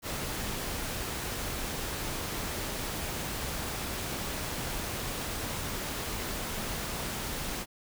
pink noise, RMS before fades -35 dBFS, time 0.02-7.66 s, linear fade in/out 50 ms, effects none

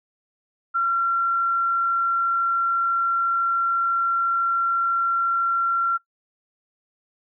sine tone, 1367 Hz, F6, 37 cents flat, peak -18 dBFS, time 0.74-5.98 s, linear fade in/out 20 ms, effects noise-tail reverb RT60 0.1 s tail -20 dB re dry

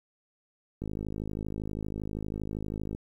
click train, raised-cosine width 3 ms, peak -22 dBFS, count 113, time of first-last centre 0.82-2.949 s, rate 52.6 Hz, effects 10-bit

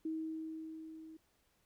sine tone with level ramp, 318.6 Hz, D#4, 41 cents sharp, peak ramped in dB -35 to -50 dBFS, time 0.05-1.17 s, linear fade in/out 5 ms, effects pink hiss -75 dBFS RMS until 1.65 s

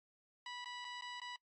15% pulse tone with dropouts, 981 Hz, B5, 12 cents flat, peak -38 dBFS, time 0.46-1.36 s, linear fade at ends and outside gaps 2 ms, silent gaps 0.645-0.657 / 0.846-0.849 / 1.011-1.021 / 1.2-1.216 s, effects noise-tail reverb RT60 0.1 s tail -24 dB re dry + MP3 32 kbps

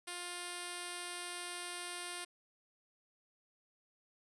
5% pulse tone with low-pass filter, 352.7 Hz, F4, 17 cents sharp, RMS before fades -44 dBFS, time 0.07-2.25 s, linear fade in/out 10 ms, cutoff 8700 Hz, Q 4.6, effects none

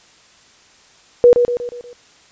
sine tone with echo, 484.3 Hz, B4, 34 cents flat, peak -4 dBFS, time 1.24-1.33 s, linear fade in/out 0 ms, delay 120 ms, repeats 5, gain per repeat -6 dB, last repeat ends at 1.93 s, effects white hiss -49 dBFS RMS until 2.31 s + resampled to 16000 Hz

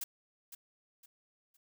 blue noise with echo, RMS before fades -38 dBFS, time 0.01-0.04 s, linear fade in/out 5 ms, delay 510 ms, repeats 3, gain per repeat -10 dB, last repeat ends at 1.57 s, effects none

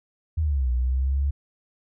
sine exponential two-way sweep, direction down then up, 82.41 to 60.7 to 71.2 Hz, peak -20 dBFS, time 0.37-1.31 s, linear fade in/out 10 ms, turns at 0.71 s, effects none

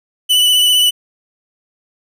45% pulse tone with vibrato, 2978 Hz, F#7, 11 cents sharp, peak -9 dBFS, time 0.29-0.91 s, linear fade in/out 20 ms, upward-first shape triangle, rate 15 Hz, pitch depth 26 cents each way, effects none

